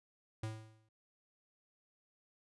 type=tone with exponential decay; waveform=square; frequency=109.8 Hz; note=A2; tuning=3 cents flat; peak=-37 dBFS; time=0.43-0.89 s; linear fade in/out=5 ms; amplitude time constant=100 ms; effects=resampled to 24000 Hz